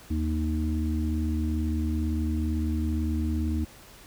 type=harmonic tone; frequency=77.78 Hz; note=D#2; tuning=in tune; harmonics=1 / 3 / 4; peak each=-26 / -31 / -32 dBFS; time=0.1-3.65 s; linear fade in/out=10 ms; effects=pink hiss -50 dBFS RMS until 4.06 s